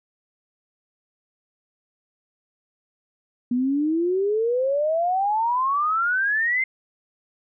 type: exponential sweep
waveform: sine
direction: up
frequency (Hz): 239.6 to 2111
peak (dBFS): -19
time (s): 3.51-6.64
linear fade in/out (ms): 5
effects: none